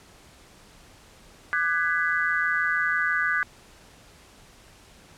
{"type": "chord", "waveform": "sine", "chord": "G# half-diminished seventh", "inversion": "second", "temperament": "just", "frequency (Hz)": [1196.1, 1495.1, 1661.2, 1993.5], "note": ["D6", "F#6", "G#6", "B6"], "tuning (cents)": [31, 18, 0, 16], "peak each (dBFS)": [-30, -25, -26, -31], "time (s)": [1.53, 3.43], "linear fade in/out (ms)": 0, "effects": ["pink hiss -52 dBFS RMS until 5.17 s", "low-pass 10000 Hz 12 dB/octave"]}